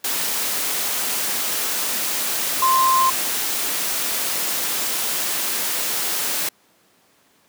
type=tone in noise; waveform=sine; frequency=1046.5 Hz; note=C6; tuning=in tune; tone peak=-14 dBFS; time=2.62-3.1 s; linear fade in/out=5 ms; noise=white; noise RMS=-23 dBFS; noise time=0.04-6.49 s; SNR=+6 dB; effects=pink hiss -58 dBFS RMS until 7.48 s + high-pass 200 Hz 12 dB/octave